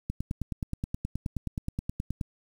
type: click train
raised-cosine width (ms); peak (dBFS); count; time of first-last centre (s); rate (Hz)
5; -18; 21; 0.1-2.212; 9.47
effects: 8-bit